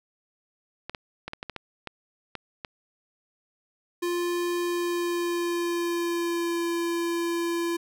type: clicks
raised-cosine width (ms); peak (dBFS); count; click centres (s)
0.3; -18; 10; 0.896 / 0.948 / 1.28 / 1.334 / 1.429 / 1.497 / 1.563 / 1.873 / 2.353 / 2.648
type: tone with pitch glide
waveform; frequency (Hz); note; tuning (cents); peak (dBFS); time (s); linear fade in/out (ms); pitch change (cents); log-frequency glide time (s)
square; 349.2 to 340; F4 to F4; 0 to -46; -26; 4.02-7.77; 10; -46; 4.63-6.65
effects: none